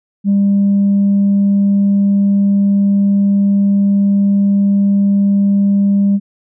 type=tone; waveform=sine; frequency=199.6 Hz; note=G3; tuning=32 cents sharp; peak=-7 dBFS; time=0.24-6.2 s; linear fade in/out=50 ms; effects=tanh soft clip ceiling -6 dBFS